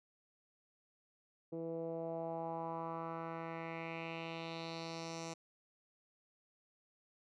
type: tone with low-pass filter sweep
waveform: 10% pulse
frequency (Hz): 164.81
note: E3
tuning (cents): 0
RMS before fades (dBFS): -43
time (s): 1.52-5.34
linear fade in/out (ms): 10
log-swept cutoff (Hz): 420 to 6600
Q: 3
effects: none